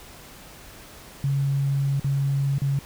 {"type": "tone with dropouts", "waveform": "sine", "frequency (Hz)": 138.59, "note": "C#3", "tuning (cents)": 0, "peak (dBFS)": -20, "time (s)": [1.24, 2.79], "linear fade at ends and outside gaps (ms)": 2, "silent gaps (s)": [[1.997, 2.044], [2.583, 2.618]], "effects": ["pink hiss -45 dBFS RMS until 2.85 s"]}